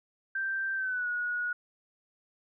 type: tone with pitch glide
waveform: sine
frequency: 1568 to 1454.6 Hz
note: G6 to F#6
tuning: 0 to -30 cents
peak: -29 dBFS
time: 0.35-1.53 s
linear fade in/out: 5 ms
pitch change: -130 cents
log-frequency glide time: 0.75-1.08 s
effects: none